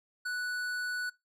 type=tone with tanh clipping; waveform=triangle; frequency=1480 Hz; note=F#6; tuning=in tune; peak=-34 dBFS; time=0.25-1.1 s; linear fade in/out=10 ms; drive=18 dB; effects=noise-tail reverb RT60 0.2 s tail -21 dB re dry